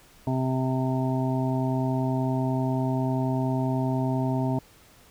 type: harmonic tone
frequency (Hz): 130.3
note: C3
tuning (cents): -7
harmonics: 1 / 2 / 3 / 5 / 6 / 7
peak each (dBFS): -26 / -27 / -35 / -33 / -40 / -35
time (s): 0.27-4.59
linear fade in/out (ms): 2
effects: pink hiss -55 dBFS RMS until 5.1 s